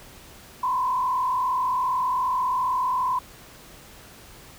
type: tone with frequency modulation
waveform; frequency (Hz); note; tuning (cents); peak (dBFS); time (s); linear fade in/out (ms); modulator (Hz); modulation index
sine; 1015; B5; +47; -21; 0.63-3.19; 5; 42.6; 1
effects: pink hiss -47 dBFS RMS until 4.58 s